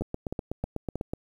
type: two click trains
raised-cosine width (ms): 2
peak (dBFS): -17 / -18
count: 10 / 4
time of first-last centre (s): 0.02-1.135 / 0.01-0.956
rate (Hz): 8.07 / 3.17
effects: 9-bit